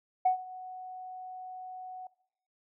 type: tone with ADSR envelope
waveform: sine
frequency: 741 Hz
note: F#5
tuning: 2 cents sharp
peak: -19 dBFS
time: 0.25-2.07 s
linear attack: 9 ms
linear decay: 110 ms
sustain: -21 dB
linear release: 3 ms
effects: noise-tail reverb RT60 0.8 s tail -21 dB re dry + tanh soft clip ceiling -16 dBFS